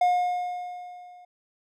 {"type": "tone with level ramp", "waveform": "triangle", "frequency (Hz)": 717, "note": "F5", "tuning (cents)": 45, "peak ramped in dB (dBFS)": [-15, -45], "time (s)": [0.01, 1.25], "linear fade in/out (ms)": 5, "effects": []}